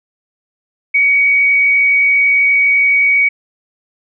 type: tone with frequency modulation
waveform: sine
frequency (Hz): 2254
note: C#7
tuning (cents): +28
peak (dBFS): -8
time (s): 0.94-3.29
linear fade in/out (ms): 10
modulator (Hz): 62.9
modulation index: 0.54
effects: none